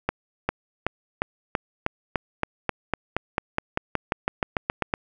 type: accelerating click train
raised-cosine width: 0.5 ms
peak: -7 dBFS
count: 22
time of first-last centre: 0.09-4.939 s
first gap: 400 ms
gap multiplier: 0.94
effects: none